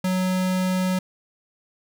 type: tone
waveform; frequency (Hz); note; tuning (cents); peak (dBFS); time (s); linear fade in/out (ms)
square; 185; F#3; 0; -21; 0.04-0.99; 5
effects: none